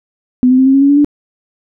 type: tone with pitch steps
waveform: sine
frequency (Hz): 251.3 / 256.7 / 262.3 / 267.9 / 273.7 / 279.6 / 285.7 / 291.9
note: B3 / C4 / C4 / C4 / C#4 / C#4 / D4 / D4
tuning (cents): +30 / -33 / +4 / +41 / -22 / +15 / -48 / -10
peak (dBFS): -5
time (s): 0.43-1.046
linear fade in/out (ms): 0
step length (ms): 77
effects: none